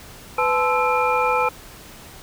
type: tone cluster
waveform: sine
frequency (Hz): 500 / 867 / 1034 / 1319 / 2399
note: B4 / A5 / C6 / E6 / D7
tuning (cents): +21 / -26 / -21 / +1 / +36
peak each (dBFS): -22 / -21 / -27 / -22 / -25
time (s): 0.38-1.49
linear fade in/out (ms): 5
effects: tanh soft clip ceiling -5 dBFS + pink hiss -42 dBFS RMS until 2.22 s